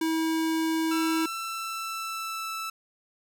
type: tone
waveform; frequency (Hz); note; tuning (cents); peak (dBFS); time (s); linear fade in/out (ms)
square; 322.3; E4; -39; -25; 0.01-1.26; 5
type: tone with pitch glide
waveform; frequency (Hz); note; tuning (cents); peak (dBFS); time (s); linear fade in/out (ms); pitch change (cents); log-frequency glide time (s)
sawtooth; 1338 to 1318.8; E6 to E6; +25 to 0; -28; 0.91-2.7; 5; -25; 1.36-2.54
effects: none